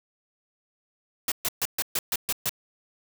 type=noise bursts; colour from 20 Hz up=white; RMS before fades=-26 dBFS; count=8; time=1.28-2.494 s; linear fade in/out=2 ms; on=38 ms; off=130 ms; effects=none